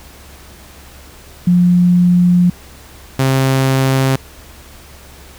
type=tone pair in turn; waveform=sine / sawtooth; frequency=177.3 / 133.25 Hz; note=F3 / C3; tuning=+26 / +32 cents; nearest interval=perfect fourth; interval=494 cents; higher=first; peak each=-7 dBFS; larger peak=neither; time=1.47-2.5 / 3.19-4.16 s; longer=first; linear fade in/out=5 ms; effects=added 69 Hz sine -40 dBFS peak until 5.38 s + pink hiss -40 dBFS RMS until 5.38 s